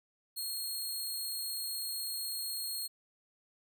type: tone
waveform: 15% pulse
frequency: 4268 Hz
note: C8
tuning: 34 cents sharp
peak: -29 dBFS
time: 0.36-2.88 s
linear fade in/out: 20 ms
effects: none